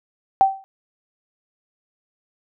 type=tone with exponential decay; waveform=sine; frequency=775 Hz; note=G5; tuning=20 cents flat; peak=-7 dBFS; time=0.41-0.64 s; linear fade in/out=0 ms; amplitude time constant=50 ms; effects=none